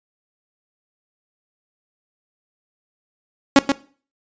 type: tone with echo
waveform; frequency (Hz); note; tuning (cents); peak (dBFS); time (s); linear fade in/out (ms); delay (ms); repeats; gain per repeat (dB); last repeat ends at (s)
sawtooth; 277.2; C#4; 0; -3; 3.56-3.59; 2; 130; 1; -7; 3.72
effects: noise-tail reverb RT60 0.4 s tail -18 dB re dry + resampled to 16000 Hz